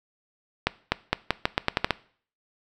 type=accelerating click train; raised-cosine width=0.3 ms; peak=-4 dBFS; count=10; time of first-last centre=0.67-1.907 s; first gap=250 ms; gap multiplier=0.84; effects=noise-tail reverb RT60 0.5 s tail -20 dB re dry